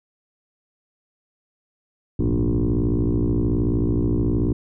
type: tone with frequency modulation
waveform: sine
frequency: 110.9 Hz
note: A2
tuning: 14 cents sharp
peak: -16 dBFS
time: 2.19-4.53 s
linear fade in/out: 5 ms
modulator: 58.8 Hz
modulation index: 4.3
effects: tanh soft clip ceiling -14 dBFS